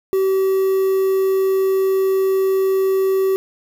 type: tone with quantisation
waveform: triangle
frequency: 383.2 Hz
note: G4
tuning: 39 cents flat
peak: -12 dBFS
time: 0.13-3.36 s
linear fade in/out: 0 ms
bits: 6
effects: none